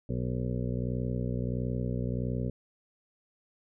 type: harmonic tone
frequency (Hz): 61.5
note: B1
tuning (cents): -7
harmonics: 1 / 2 / 3 / 4 / 6 / 7 / 8 / 9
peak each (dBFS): -37 / -32 / -36 / -37 / -44 / -42 / -43 / -45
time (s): 0.09-2.5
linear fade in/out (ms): 5
effects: none